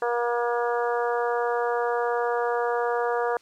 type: harmonic tone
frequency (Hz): 238.7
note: A#3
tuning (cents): +41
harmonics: 2 / 3 / 4 / 5 / 6 / 7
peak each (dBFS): -25 / -29 / -31 / -33 / -35 / -36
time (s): 0.02-3.37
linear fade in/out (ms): 2
effects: white hiss -58 dBFS RMS until 3.41 s + low-pass 7000 Hz 12 dB/octave